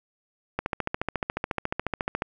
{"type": "click train", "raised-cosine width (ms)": 0.5, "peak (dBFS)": -11, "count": 24, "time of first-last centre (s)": [0.59, 2.221], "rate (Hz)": 14.1, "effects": []}